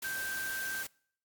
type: tone in noise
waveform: sine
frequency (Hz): 1566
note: G6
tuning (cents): -2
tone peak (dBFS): -35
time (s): 0.04-0.83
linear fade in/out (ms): 5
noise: white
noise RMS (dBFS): -41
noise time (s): 0.02-0.87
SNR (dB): +3
effects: noise-tail reverb RT60 0.6 s tail -25 dB re dry + Opus 48 kbps